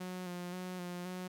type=tone with vibrato; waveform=sawtooth; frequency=180 Hz; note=F#3; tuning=47 cents flat; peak=-36 dBFS; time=0-1.28 s; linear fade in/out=10 ms; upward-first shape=square; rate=1.9 Hz; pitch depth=26 cents each way; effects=none